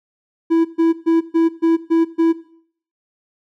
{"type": "tone bursts", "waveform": "triangle", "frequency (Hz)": 329.6, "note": "E4", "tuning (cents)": 0, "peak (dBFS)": -9, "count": 7, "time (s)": [0.5, 2.33], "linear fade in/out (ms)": 20, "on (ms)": 150, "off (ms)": 130, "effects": ["noise-tail reverb RT60 0.6 s tail -17 dB re dry"]}